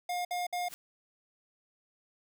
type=tone bursts; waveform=square; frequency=712 Hz; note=F5; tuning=33 cents sharp; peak=-32 dBFS; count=3; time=0.09-0.686 s; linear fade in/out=5 ms; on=160 ms; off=58 ms
type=noise with exponential growth; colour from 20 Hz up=white; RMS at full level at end=-40 dBFS; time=0.64-0.74 s; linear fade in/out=0 ms; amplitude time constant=20 ms
effects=none